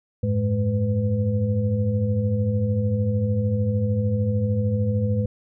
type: tone cluster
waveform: sine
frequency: 92.7 / 106 / 210 / 500 Hz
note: F#2 / G#2 / G#3 / B4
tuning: +4 / +36 / +19 / +21 cents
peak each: -29 / -21 / -26 / -29 dBFS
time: 0.23-5.26 s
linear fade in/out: 5 ms
effects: none